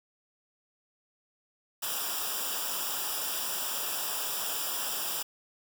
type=noise with comb filter; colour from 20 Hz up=white; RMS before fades=-33 dBFS; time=1.82-5.23 s; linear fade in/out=10 ms; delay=0.47 ms; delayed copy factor=-0.85; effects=none